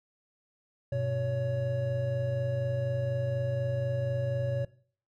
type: tone cluster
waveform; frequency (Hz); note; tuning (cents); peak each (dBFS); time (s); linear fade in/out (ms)
triangle; 100.1 / 124.2 / 561; G2 / B2 / C#5; +37 / +10 / +21; -36 / -28 / -30; 0.92-4.65; 5
effects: noise-tail reverb RT60 0.5 s tail -20 dB re dry